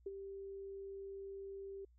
sine tone with ADSR envelope, 392 Hz, G4, in tune, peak -38 dBFS, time 0.06-1.85 s, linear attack 6 ms, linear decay 30 ms, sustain -7 dB, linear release 5 ms, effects added 60 Hz sine -64 dBFS peak until 1.98 s

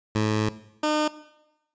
15% pulse tone pair in turn, 107.8 / 303.9 Hz, A2 / D#4, -35 / -41 cents, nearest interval octave + tritone, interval 1794 cents, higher second, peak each -15 dBFS, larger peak neither, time 0.15-0.49 / 0.83-1.08 s, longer first, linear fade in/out 5 ms, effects noise-tail reverb RT60 0.9 s tail -17 dB re dry + resampled to 16000 Hz

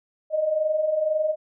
sine tone pair together, 600.3 / 622.3 Hz, D5 / D#5, +38 / 0 cents, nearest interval minor second, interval 62 cents, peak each -28 / -21 dBFS, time 0.3-1.36 s, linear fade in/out 50 ms, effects none

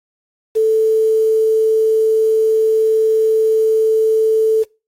sine tone with quantisation, 440.2 Hz, A4, 1 cent sharp, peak -10 dBFS, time 0.55-4.64 s, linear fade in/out 20 ms, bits 6, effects noise-tail reverb RT60 0.3 s tail -24 dB re dry + AAC 48 kbps

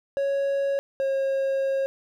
triangle tone pair in turn, 554.4 / 541.1 Hz, C#5 / C#5, 0 / -42 cents, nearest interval unison, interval 42 cents, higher first, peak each -20 dBFS, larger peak neither, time 0.17-0.79 / 1-1.86 s, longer second, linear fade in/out 0 ms, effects none

